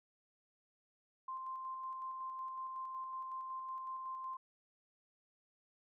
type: tone with tremolo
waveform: sine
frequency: 1046.5 Hz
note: C6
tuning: in tune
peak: -40 dBFS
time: 1.28-4.37 s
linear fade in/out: 5 ms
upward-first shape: square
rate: 5.4 Hz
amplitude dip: 25%
effects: none